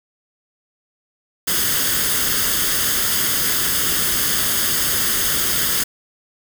white noise with comb filter, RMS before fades -19 dBFS, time 1.47-5.84 s, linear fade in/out 10 ms, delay 0.61 ms, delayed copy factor +0.6, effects none

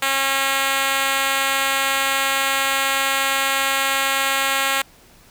5% pulse tone with high-pass filter, 271.7 Hz, C#4, 35 cents flat, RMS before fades -20 dBFS, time 0.02-4.82 s, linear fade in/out 5 ms, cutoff 560 Hz, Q 0.59, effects pink hiss -50 dBFS RMS until 5.3 s

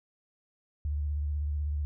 sine tone with vibrato, 73.6 Hz, D2, 4 cents sharp, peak -28 dBFS, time 0.85-1.85 s, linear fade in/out 0 ms, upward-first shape sine, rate 16 Hz, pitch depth 54 cents each way, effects none

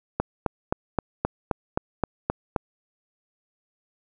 click train, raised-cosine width 1 ms, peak -8 dBFS, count 10, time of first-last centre 0.2-2.562 s, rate 3.81 Hz, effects none

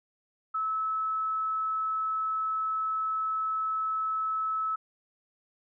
sine tone, 1300 Hz, E6, 24 cents flat, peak -27 dBFS, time 0.54-4.76 s, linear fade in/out 10 ms, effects none

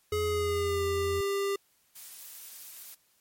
triangle tone, 85.5 Hz, F2, 36 cents flat, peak -32 dBFS, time 0.12-1.21 s, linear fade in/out 5 ms
square tone with pitch glide, 420.9 to 397.5 Hz, G#4 to G4, +23 to +24 cents, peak -28 dBFS, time 0.12-1.56 s, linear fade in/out 5 ms, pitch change -99 cents, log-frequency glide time 0.24-0.84 s
blue noise, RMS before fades -45 dBFS, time 1.95-2.95 s, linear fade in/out 10 ms
effects white hiss -68 dBFS RMS until 3.2 s + MP3 64 kbps

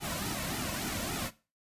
pink noise with flanger, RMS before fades -35 dBFS, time 0-1.31 s, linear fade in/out 50 ms, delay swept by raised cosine 1.8 to 2.5 ms, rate 3.5 Hz, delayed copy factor -0.75, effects noise-tail reverb RT60 0.3 s tail -17 dB re dry + resampled to 32000 Hz

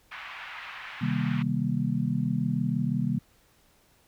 white band-pass noise, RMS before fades -41 dBFS, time 0.11-1.43 s, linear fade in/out 10 ms, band 910 to 2600 Hz, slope 24 dB/octave
sine chord, C minor seventh, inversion none, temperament just, 130.81 / 156.98 / 196.22 / 235.5 Hz, C3 / Eb3 / G3 / Bb3, 0 / +16 / +2 / +18 cents, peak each -30 dBFS, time 1.01-3.19 s, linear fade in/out 10 ms
effects pink hiss -63 dBFS RMS until 4.07 s

